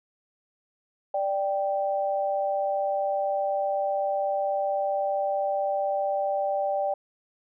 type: tone pair together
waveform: sine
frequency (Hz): 588.3 / 784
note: D5 / G5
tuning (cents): +3 / 0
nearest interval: perfect fourth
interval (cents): 497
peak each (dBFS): -26 / -27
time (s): 1.14-6.94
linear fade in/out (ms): 5
effects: none